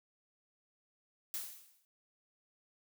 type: noise with exponential decay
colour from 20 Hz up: blue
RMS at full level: -37 dBFS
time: 1.34-1.85 s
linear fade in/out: 0 ms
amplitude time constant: 110 ms
effects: none